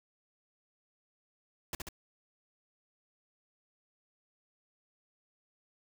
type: noise with echo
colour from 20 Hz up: pink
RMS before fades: -37 dBFS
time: 1.73-1.75 s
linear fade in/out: 2 ms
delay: 69 ms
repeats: 2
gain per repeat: -3 dB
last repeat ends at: 1.888 s
effects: none